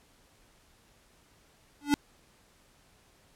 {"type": "tone with exponential growth", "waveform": "square", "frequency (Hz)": 288.7, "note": "D4", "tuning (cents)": -30, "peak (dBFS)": -18, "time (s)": [1.81, 1.94], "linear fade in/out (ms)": 0, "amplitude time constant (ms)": 28, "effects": ["pink hiss -63 dBFS RMS until 3.35 s", "low-pass 12000 Hz 12 dB/octave"]}